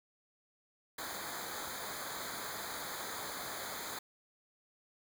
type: noise with comb filter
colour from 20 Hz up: pink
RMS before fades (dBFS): -42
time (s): 0.98-3.99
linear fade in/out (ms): 5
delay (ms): 0.36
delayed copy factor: -1
effects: none